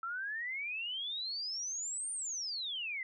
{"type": "exponential two-way sweep", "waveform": "sine", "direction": "up then down", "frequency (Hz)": [1318.5, 9140, 1993], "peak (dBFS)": -36, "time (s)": [0.03, 3.03], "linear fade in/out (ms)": 2, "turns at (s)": 2.12, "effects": []}